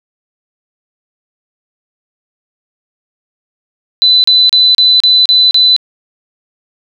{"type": "tone bursts", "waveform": "sine", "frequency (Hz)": 4005, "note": "B7", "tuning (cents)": 23, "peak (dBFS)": -4, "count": 7, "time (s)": [4.02, 5.764], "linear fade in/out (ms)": 0, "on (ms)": 220, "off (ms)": 34, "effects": []}